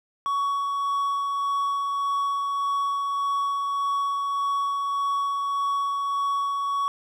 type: tone with tremolo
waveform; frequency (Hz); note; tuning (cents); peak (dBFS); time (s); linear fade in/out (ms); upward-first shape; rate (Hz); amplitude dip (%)
triangle; 1121; C#6; +19; -20; 0.26-6.88; 0; sine; 1.7; 25
effects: none